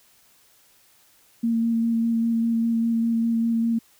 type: tone with vibrato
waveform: sine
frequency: 229.6 Hz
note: A#3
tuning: 26 cents flat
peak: -19 dBFS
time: 1.43-3.79 s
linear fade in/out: 10 ms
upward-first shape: square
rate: 5 Hz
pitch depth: 11 cents each way
effects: white hiss -58 dBFS RMS until 3.99 s